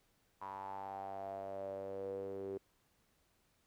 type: tone with band-pass filter sweep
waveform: sawtooth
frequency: 97.5 Hz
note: G2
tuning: 9 cents flat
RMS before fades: -44 dBFS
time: 0.41-2.58 s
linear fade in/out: 10 ms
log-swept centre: 990 to 400 Hz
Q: 8.4
effects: pink hiss -75 dBFS RMS until 3.66 s